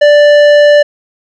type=tone with tanh clipping; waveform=sine; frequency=587.3 Hz; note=D5; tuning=in tune; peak=-4 dBFS; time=0.01-0.83 s; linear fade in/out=10 ms; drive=13 dB; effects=none